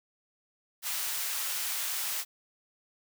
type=high-pass noise; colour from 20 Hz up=white; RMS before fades=-33 dBFS; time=0.82-2.25 s; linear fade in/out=50 ms; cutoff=920 Hz; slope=12 dB/octave; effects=none